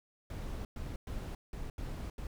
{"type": "noise bursts at uneven times", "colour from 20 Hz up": "brown", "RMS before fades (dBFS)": -40, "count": 6, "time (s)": [[0.3, 0.65], [0.76, 0.96], [1.07, 1.35], [1.53, 1.7], [1.78, 2.1], [2.18, 2.27]], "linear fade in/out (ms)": 2, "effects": []}